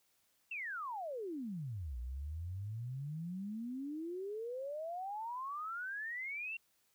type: exponential two-way sweep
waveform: sine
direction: down then up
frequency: 2759 to 58.27 to 2759 Hz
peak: -39 dBFS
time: 0.51-6.57 s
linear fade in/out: 5 ms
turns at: 1.98 s
effects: white hiss -75 dBFS RMS until 6.94 s